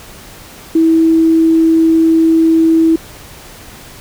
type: tone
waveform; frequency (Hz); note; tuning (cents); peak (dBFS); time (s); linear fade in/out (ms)
sine; 325; E4; -24; -6; 0.75-2.96; 5
effects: pink hiss -35 dBFS RMS until 4 s